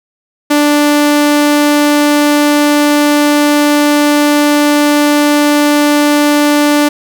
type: tone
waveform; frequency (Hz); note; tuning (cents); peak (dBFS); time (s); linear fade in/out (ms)
sawtooth; 293.7; D4; 0; -3; 0.5-6.89; 10
effects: none